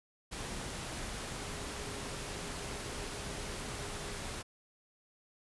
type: tone in noise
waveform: sine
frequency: 409.5 Hz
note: G#4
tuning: 24 cents flat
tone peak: -50 dBFS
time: 1.37-4.17 s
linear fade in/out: 20 ms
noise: pink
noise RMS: -41 dBFS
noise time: 0.31-4.43 s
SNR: -12 dB
effects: resampled to 24000 Hz

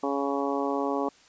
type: harmonic tone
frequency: 139.7 Hz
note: C#3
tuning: 14 cents sharp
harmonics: 2 / 3 / 4 / 5 / 6 / 7 / 8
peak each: -30 / -31 / -33 / -35 / -34 / -37 / -35 dBFS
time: 0.03-1.09 s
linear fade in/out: 5 ms
effects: white hiss -57 dBFS RMS until 1.28 s + resampled to 16000 Hz

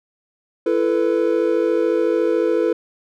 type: chord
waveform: triangle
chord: E suspended fourth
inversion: none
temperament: equal with one note detuned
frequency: 336 / 440 / 493.9 Hz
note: E4 / A4 / B4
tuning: +33 / 0 / 0 cents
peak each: -18 dBFS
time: 0.66-2.73 s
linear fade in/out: 5 ms
effects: none

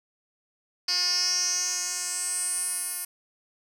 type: tone with band-pass filter sweep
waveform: 10% pulse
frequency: 360.1 Hz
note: F#4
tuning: 47 cents flat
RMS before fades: -28 dBFS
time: 0.88-3.05 s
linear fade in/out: 5 ms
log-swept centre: 4700 to 11000 Hz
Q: 6.5
effects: none

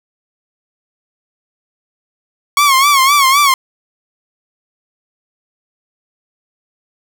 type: tone with vibrato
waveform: sawtooth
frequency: 1108.7 Hz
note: C#6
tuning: in tune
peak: -4 dBFS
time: 2.57-3.54 s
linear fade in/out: 2 ms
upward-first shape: sine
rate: 3.9 Hz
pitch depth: 100 cents each way
effects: none

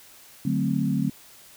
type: chord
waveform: sine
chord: D dominant seventh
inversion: none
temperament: equal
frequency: 146.83 / 185 / 220 / 261.6 Hz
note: D3 / F#3 / A3 / C4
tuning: 0 / 0 / 0 / 0 cents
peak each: -27 dBFS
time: 0.45-1.1 s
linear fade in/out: 5 ms
effects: white hiss -50 dBFS RMS until 1.56 s

